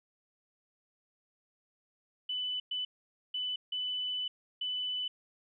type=tone bursts at uneven times; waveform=sine; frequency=2995 Hz; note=F#7; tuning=20 cents sharp; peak=-32 dBFS; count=5; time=2.29-2.6 / 2.71-2.85 / 3.34-3.56 / 3.72-4.28 / 4.61-5.08 s; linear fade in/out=5 ms; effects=none